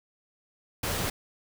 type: noise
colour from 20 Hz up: pink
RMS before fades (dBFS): -30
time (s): 0.83-1.1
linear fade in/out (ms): 5
effects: none